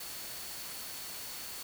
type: tone in noise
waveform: sine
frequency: 4435 Hz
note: C#8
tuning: in tune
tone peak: -50 dBFS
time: 0-1.63 s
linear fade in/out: 5 ms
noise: white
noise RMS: -43 dBFS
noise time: 0-1.63 s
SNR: -10 dB
effects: none